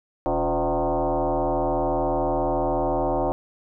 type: tone with frequency modulation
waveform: sine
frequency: 122 Hz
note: B2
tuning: 21 cents flat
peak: -20 dBFS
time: 0.26-3.32 s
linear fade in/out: 0 ms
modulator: 159 Hz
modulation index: 5
effects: none